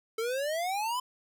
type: exponential sweep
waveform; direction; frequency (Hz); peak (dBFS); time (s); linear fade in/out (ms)
square; up; 438.5 to 1029; -30; 0.18-1; 5
effects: none